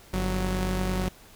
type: tone pair together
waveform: sawtooth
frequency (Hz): 49 / 185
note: G1 / F#3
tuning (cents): 0 / 0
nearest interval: octave + major seventh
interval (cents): 2300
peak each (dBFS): -24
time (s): 0.13-1.09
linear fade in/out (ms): 10
effects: pink hiss -52 dBFS RMS until 1.35 s